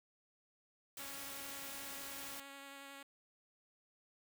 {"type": "noise", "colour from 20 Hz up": "white", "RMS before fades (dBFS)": -48, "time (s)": [0.97, 2.4], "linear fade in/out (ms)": 2}
{"type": "tone with vibrato", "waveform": "5% pulse", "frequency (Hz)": 277.2, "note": "C#4", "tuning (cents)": 0, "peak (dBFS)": -39, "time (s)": [0.99, 3.03], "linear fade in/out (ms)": 5, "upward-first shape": "sine", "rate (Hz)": 11, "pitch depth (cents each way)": 12}
{"effects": []}